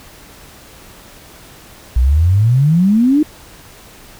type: exponential sweep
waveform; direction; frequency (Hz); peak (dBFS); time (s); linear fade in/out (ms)
sine; up; 58.27 to 313.9; -8; 1.96-3.23; 5
effects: pink hiss -40 dBFS RMS until 4.19 s